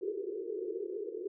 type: band-pass noise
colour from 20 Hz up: white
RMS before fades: -38 dBFS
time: 0.01-1.28 s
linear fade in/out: 10 ms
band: 350 to 450 Hz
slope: 96 dB/octave
effects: none